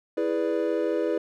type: chord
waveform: triangle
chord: E dominant seventh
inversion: none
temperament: equal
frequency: 329.6 / 415.3 / 493.9 / 587.3 Hz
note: E4 / G#4 / B4 / D5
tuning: 0 / 0 / 0 / 0 cents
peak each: -26 / -27 / -26 / -29 dBFS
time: 0.17-1.18 s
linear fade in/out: 5 ms
effects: none